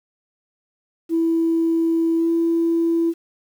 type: tone with pitch glide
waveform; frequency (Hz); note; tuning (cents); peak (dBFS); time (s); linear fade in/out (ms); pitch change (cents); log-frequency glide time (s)
sine; 329.6 to 333.4; E4 to E4; 0 to +20; -15; 1.09-3.14; 50; +20; 2.17-2.3
effects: tanh soft clip ceiling -11 dBFS + 8-bit